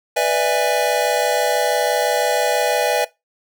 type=chord; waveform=square; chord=E dominant seventh; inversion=second; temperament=just; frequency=494.4 / 593.3 / 659.3 / 824.1 Hz; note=B4 / D5 / E5 / G#5; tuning=+2 / +18 / 0 / -14 cents; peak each=-22 dBFS; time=0.16-3.05 s; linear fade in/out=10 ms; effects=noise-tail reverb RT60 0.2 s tail -20 dB re dry